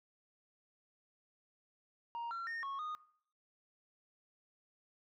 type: tone with pitch steps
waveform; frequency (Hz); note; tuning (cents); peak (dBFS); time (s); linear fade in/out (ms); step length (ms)
sine; 937 / 1364 / 1836 / 1100 / 1234; A#5 / F6 / A#6 / C#6 / D#6; +9 / -41 / -27 / -14 / -15; -36; 2.15-2.95; 0; 160
effects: noise-tail reverb RT60 0.6 s tail -22 dB re dry + tanh soft clip ceiling -38 dBFS

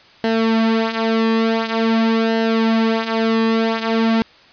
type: tone with flanger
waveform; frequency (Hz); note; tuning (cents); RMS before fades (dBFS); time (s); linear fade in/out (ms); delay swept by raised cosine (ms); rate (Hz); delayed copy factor
sawtooth; 225.1; A3; +40; -17; 0.24-4.22; 0; 0.83 to 5.83; 0.47; -0.65
effects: white hiss -47 dBFS RMS until 4.52 s + resampled to 11025 Hz

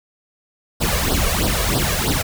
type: noise with flanger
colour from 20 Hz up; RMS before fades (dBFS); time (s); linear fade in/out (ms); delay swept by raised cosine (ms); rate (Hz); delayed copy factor
pink; -19; 0.8-2.23; 20; 0.21 to 1.81; 3.1; +0.85
effects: none

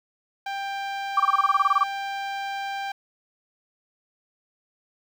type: tone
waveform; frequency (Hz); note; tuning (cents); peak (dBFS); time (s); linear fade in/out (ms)
sawtooth; 790; G5; +13; -24; 0.46-2.92; 5
type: tone bursts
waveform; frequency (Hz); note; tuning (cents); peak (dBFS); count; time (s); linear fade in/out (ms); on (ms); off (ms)
sine; 1158; D6; -25; -15; 13; 1.17-1.836; 5; 30; 23
effects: low-pass 4000 Hz 12 dB/octave + 9-bit

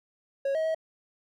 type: tone with pitch steps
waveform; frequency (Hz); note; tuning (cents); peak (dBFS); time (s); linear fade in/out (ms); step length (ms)
triangle; 550 / 636 / 641; C#5 / D#5 / E5; -14 / +38 / -49; -23; 0.45-0.747; 5; 99
effects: none

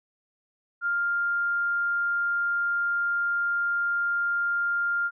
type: tone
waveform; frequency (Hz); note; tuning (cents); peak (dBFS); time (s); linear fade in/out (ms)
sine; 1400; F6; +4; -23; 0.81-5.11; 50
effects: none

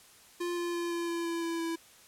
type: tone with pitch steps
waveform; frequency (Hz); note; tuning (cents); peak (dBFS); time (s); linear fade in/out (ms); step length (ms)
square; 349.2 / 346.6 / 344 / 341.4 / 338.9 / 336.3 / 333.8 / 331.3; F4 / F4 / F4 / F4 / E4 / E4 / E4 / E4; 0 / -13 / -26 / -39 / +48 / +35 / +22 / +9; -32; 0.4-1.76; 10; 170
effects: white hiss -57 dBFS RMS until 2.07 s + low-pass 12000 Hz 12 dB/octave

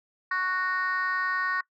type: chord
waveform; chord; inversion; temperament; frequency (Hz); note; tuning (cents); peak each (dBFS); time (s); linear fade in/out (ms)
sine; F# major; second; just; 1110 / 1480 / 1850; C#6 / F#6 / A#6; +2 / 0 / -14; -28; 0.31-1.61; 5
effects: noise-tail reverb RT60 0.1 s tail -22 dB re dry + tanh soft clip ceiling -19 dBFS

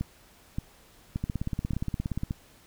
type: two click trains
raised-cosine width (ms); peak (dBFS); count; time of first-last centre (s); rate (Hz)
5; -17 / -17; 5 / 18; 0.01-2.309 / 1.24-2.234; 1.74 / 17.1
effects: pink hiss -57 dBFS RMS until 2.66 s

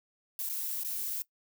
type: noise with dropouts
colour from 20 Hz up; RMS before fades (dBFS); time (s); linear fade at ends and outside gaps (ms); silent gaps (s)
violet; -35; 0.39-1.22; 1; 0.49-0.496 / 0.835-0.847
effects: noise-tail reverb RT60 0.1 s tail -20 dB re dry

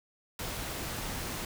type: noise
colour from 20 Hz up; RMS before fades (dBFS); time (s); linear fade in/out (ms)
pink; -37; 0.39-1.45; 2
effects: none

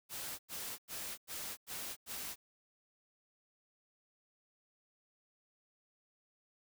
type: noise bursts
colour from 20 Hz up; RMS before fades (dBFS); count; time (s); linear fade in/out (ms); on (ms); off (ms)
white; -43; 6; 0.09-2.36; 50; 300; 94
effects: none

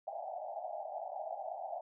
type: band-pass noise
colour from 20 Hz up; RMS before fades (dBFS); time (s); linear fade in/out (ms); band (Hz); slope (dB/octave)
pink; -42; 0.07-1.81; 5; 610 to 820; 96
effects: none

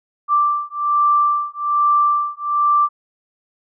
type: beating tone pair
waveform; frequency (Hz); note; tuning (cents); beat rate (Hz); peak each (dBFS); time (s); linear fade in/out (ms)
sine; 1174.7 / 1175.9; D6 / D6; 0 / +2; 1.2; -17; 0.28-2.89; 50
effects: none

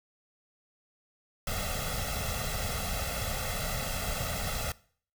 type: noise with comb filter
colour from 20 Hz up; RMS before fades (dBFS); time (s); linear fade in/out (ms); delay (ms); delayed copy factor
pink; -33; 1.47-4.72; 2; 1.5; +0.95
effects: noise-tail reverb RT60 0.5 s tail -21 dB re dry

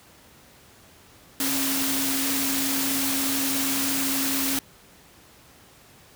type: tone in noise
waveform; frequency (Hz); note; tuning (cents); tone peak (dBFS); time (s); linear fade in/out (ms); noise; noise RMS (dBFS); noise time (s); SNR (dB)
sine; 271.7; C#4; -35; -28; 1.4-4.59; 2; white; -26; 1.4-4.59; -5
effects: pink hiss -52 dBFS RMS until 6.15 s + high-pass 60 Hz 12 dB/octave

